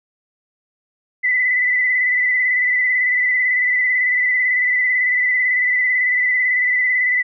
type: tone with vibrato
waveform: sine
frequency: 2000 Hz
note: B6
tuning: 21 cents sharp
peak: -14 dBFS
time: 1.23-7.23 s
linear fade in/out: 20 ms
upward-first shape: square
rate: 18 Hz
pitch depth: 27 cents each way
effects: none